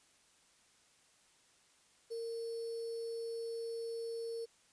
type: tone with sample-and-hold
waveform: sine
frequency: 459.9 Hz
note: A#4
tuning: 23 cents flat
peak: -38 dBFS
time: 2.1-4.46 s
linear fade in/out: 20 ms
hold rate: 4900 Hz
effects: white hiss -68 dBFS RMS until 4.72 s + resampled to 22050 Hz